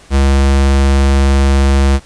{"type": "tone", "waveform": "square", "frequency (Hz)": 68.4, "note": "C#2", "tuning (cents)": -23, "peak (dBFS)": -8, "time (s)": [0.1, 2], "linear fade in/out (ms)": 50, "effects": ["pink hiss -42 dBFS RMS until 2.05 s", "resampled to 22050 Hz"]}